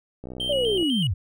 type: click train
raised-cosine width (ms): 2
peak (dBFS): -23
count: 38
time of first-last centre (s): 0.24-0.827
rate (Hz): 63
type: tone with vibrato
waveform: triangle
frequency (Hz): 3024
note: F#7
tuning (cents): +37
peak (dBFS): -24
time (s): 0.4-1.07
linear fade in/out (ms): 2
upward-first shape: square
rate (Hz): 4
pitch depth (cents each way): 64
type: linear sweep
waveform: sine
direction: down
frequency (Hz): 600 to 73.6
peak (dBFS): -21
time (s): 0.49-1.14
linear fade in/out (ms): 10
effects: none